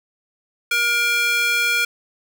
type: tone with high-pass filter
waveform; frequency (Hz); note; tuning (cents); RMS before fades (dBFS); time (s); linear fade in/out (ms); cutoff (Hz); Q
square; 473.9; A#4; +28; -19; 0.71-1.85; 5; 1900; 7.5
effects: none